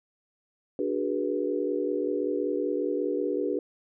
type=chord; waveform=sine; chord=G# half-diminished seventh; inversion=second; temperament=equal with one note detuned; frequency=293.7 / 370 / 415.3 / 485.4 Hz; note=D4 / F#4 / G#4 / B4; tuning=0 / 0 / 0 / -30 cents; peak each=-31 dBFS; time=0.79-3.59 s; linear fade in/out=2 ms; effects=none